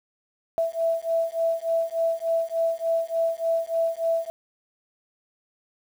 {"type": "beating tone pair", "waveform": "sine", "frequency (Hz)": [659.3, 662.7], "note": ["E5", "E5"], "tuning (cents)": [0, 9], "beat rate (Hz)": 3.4, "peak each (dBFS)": -25, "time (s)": [0.58, 4.3], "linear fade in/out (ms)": 0, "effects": ["8-bit"]}